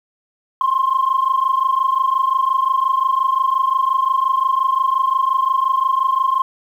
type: tone pair together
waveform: sine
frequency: 1046.5 / 1072.2 Hz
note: C6 / C6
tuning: 0 / +42 cents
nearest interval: unison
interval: 42 cents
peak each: -16 dBFS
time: 0.61-6.42 s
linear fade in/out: 2 ms
effects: tanh soft clip ceiling -8 dBFS + 8-bit